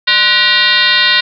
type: tone with frequency modulation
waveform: sine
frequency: 2794 Hz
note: F7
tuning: in tune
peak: -7 dBFS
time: 0.07-1.21 s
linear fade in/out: 10 ms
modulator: 438 Hz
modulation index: 3.3
effects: none